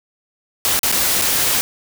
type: noise with dropouts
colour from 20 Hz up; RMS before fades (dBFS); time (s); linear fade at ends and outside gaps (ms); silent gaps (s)
white; -17; 0.65-1.61; 0; 0.792-0.832 / 0.916-0.924 / 1.215-1.221
effects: none